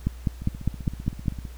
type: two click trains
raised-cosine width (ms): 5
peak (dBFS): -23 / -10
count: 17 / 7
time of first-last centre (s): 0.42-1.452 / 0.07-1.282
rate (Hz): 15.5 / 4.95
effects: added 60 Hz sine -38 dBFS peak until 1.57 s + pink hiss -52 dBFS RMS until 1.57 s